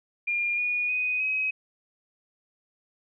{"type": "tone with pitch steps", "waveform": "sine", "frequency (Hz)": [2409, 2451, 2494, 2538], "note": ["D7", "D#7", "D#7", "D#7"], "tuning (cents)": [43, -27, 3, 34], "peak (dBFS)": -24, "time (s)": [0.27, 1.51], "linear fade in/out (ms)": 10, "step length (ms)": 310, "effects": []}